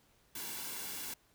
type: noise with comb filter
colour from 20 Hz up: white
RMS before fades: -42 dBFS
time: 0.35-1.14 s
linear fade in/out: 5 ms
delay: 1.6 ms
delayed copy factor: -0.55
effects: pink hiss -69 dBFS RMS until 1.34 s